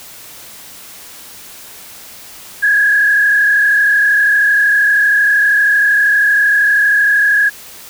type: tone with frequency modulation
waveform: sine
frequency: 1663 Hz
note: G#6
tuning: 2 cents sharp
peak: -8 dBFS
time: 2.62-7.5 s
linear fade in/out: 20 ms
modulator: 32.8 Hz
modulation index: 1.4
effects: white hiss -35 dBFS RMS until 7.89 s